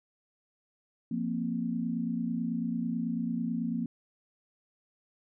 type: chord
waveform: sine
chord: F suspended fourth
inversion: none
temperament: just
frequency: 174.61 / 232.8 / 261.9 Hz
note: F3 / Bb3 / C4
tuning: 0 / -2 / +2 cents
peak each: -35 / -31 / -36 dBFS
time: 1.11-3.86 s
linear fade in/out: 5 ms
effects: none